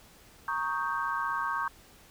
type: chord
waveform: sine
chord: Eb dominant seventh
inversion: second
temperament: equal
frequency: 932.3 / 1108.7 / 1244.5 / 1568 Hz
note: Bb5 / Db6 / Eb6 / G6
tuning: 0 / 0 / 0 / 0 cents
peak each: -35 / -32 / -37 / -34 dBFS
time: 0.48-1.68 s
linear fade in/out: 2 ms
effects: pink hiss -56 dBFS RMS until 2.1 s

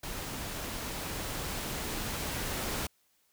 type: noise with level ramp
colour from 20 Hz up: pink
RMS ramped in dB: -39 to -34 dBFS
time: 0.03-2.87 s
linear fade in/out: 5 ms
effects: white hiss -71 dBFS RMS until 3.32 s

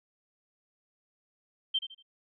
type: tone with echo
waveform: sine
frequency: 3136 Hz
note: G7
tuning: in tune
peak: -25 dBFS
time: 1.74-1.79 s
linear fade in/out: 10 ms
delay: 79 ms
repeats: 3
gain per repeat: -10 dB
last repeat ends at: 2.027 s
effects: none

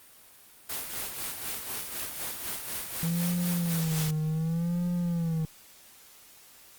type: noise with tremolo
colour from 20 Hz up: white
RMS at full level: -33 dBFS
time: 0.69-4.11 s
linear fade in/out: 5 ms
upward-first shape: sine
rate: 4 Hz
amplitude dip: 50%
type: tone with vibrato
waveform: triangle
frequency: 165 Hz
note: E3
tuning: 2 cents sharp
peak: -24 dBFS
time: 3.03-5.45 s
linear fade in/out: 0 ms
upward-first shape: sine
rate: 0.67 Hz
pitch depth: 110 cents each way
effects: white hiss -54 dBFS RMS until 6.78 s + Opus 32 kbps

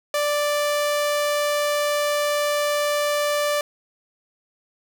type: tone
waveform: sawtooth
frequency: 587.3 Hz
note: D5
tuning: in tune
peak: -16 dBFS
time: 0.14-3.61 s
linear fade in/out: 2 ms
effects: none

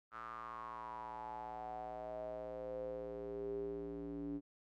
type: tone with band-pass filter sweep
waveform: square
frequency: 57.4 Hz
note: A#1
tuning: 26 cents flat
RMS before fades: -45 dBFS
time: 0.11-4.41 s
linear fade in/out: 50 ms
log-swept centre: 1300 to 300 Hz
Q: 7.9
effects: none

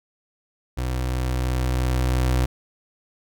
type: tone with level ramp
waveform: 30% pulse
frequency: 63 Hz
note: B1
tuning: 35 cents sharp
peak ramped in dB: -21 to -15 dBFS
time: 0.77-2.46 s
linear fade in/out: 10 ms
effects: none

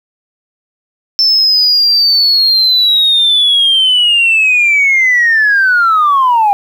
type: linear sweep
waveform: sine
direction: down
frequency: 5330 to 791 Hz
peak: -5 dBFS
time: 1.19-6.53 s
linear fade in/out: 0 ms
effects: tanh soft clip ceiling -3 dBFS + 7-bit

